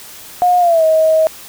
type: tone with pitch glide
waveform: sine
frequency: 717 to 635.1 Hz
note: F5 to D#5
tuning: +45 to +35 cents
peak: -8 dBFS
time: 0.42-1.27 s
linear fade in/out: 0 ms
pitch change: -210 cents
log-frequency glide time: 0.59-0.84 s
effects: white hiss -35 dBFS RMS until 1.48 s